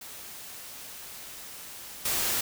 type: noise with level steps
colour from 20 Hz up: white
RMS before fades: -43 / -28 dBFS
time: 0.01-2.41 s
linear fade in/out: 5 ms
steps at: 2.05 s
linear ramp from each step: 5 ms
effects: none